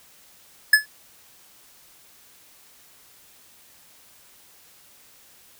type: tone with exponential decay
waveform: square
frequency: 1716 Hz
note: A6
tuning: 44 cents flat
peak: -8 dBFS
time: 0.73-0.86 s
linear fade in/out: 5 ms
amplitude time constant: 27 ms
effects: white hiss -53 dBFS RMS until 5.59 s